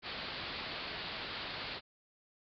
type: low-pass noise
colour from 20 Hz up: white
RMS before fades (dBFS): -42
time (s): 0.02-1.81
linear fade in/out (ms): 50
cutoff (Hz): 4700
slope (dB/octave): 96
effects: none